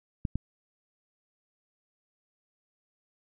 clicks, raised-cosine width 5 ms, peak -17 dBFS, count 2, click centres 0.252 / 0.356 s, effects none

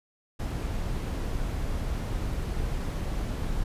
brown noise, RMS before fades -30 dBFS, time 0.39-3.64 s, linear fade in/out 10 ms, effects resampled to 32000 Hz

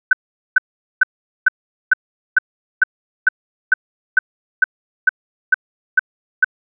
sine tone bursts, 1519 Hz, F#6, 45 cents sharp, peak -6 dBFS, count 15, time 0.11-6.445 s, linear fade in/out 5 ms, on 21 ms, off 430 ms, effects none

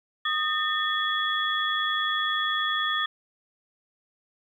sine tone cluster, 1236 / 1805 / 3368 Hz, D#6 / A6 / G#7, -12 / +44 / +24 cents, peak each -28 dBFS, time 0.25-3.06 s, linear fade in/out 5 ms, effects 10-bit

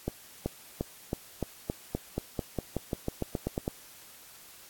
accelerating click train, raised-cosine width 2 ms, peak -16 dBFS, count 18, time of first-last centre 0.08-3.679 s, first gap 380 ms, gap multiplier 0.92, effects white hiss -52 dBFS RMS until 4.69 s + AAC 64 kbps

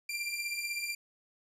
sawtooth beating tone pair, 2360 / 2376 Hz, D7 / D7, +8 / +20 cents, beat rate 16 Hz, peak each -36 / -32 dBFS, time 0.09-0.95 s, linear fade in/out 5 ms, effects resampled to 32000 Hz

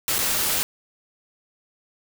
white noise with dropouts, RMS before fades -23 dBFS, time 0.08-0.63 s, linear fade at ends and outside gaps 0 ms, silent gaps 0.183-0.189 s, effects none

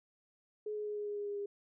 sine tone with pitch steps, 423.6 / 420.9 / 418.3 / 415.6 / 413 / 410.4 / 407.8 / 405.2 Hz, G#4 / G#4 / G#4 / G#4 / G#4 / G#4 / G#4 / G#4, +34 / +23 / +12 / +1 / -10 / -21 / -32 / -43 cents, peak -36 dBFS, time 0.66-1.46 s, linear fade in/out 5 ms, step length 100 ms, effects none

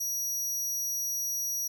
sawtooth tone, 5780 Hz, F#8, 41 cents flat, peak -27 dBFS, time 0-1.68 s, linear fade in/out 10 ms, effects none

